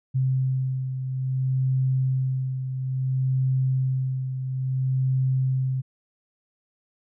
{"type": "beating tone pair", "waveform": "sine", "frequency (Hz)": [130.81, 131.4], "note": ["C3", "C3"], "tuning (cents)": [0, 8], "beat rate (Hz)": 0.59, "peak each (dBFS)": [-22, -30], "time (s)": [0.14, 5.82], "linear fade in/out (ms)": 20, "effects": []}